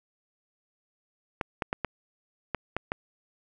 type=clicks; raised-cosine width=0.5 ms; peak=-13 dBFS; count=7; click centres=1.412 / 1.622 / 1.729 / 1.847 / 2.547 / 2.766 / 2.919 s; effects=none